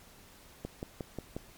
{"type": "click train", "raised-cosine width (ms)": 2, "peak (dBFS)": -23, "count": 5, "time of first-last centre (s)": [0.65, 1.366], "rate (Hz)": 5.59, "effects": ["pink hiss -56 dBFS RMS until 1.57 s", "MP3 96 kbps"]}